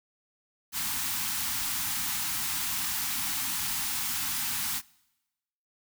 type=band-stop noise; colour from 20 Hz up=white; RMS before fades=-31 dBFS; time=0.72-4.82 s; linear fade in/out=50 ms; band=310 to 760 Hz; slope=96 dB/octave; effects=noise-tail reverb RT60 1.0 s tail -24 dB re dry